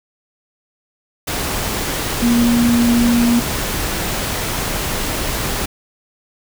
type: tone in noise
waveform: sine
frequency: 237.3 Hz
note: A#3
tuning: 31 cents sharp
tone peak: -11 dBFS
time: 2.22-3.4 s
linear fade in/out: 10 ms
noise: pink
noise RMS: -21 dBFS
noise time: 1.27-5.66 s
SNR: +7 dB
effects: none